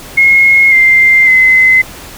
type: tone with pitch steps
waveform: sine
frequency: 2159 / 2093 / 2048 Hz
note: C#7 / C7 / C7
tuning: -46 / 0 / -38 cents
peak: -3 dBFS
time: 0.17-1.82 s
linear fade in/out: 10 ms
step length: 550 ms
effects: pink hiss -30 dBFS RMS until 2.17 s